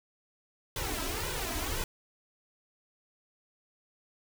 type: noise with flanger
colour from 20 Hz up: pink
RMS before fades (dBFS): -34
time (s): 0.76-1.84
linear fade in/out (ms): 2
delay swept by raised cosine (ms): 2 to 3.1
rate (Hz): 1.9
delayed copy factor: +0.9
effects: none